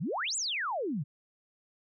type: exponential two-way sweep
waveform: sine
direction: up then down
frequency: 126.1 to 8190 to 126.1 Hz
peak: -30 dBFS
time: 0-1.04 s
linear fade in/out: 20 ms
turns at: 0.36 s
effects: none